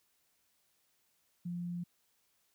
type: tone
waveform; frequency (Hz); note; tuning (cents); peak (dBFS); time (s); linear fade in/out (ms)
sine; 174.61; F3; 0; -36; 1.45-1.84; 10
effects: white hiss -75 dBFS RMS until 2.54 s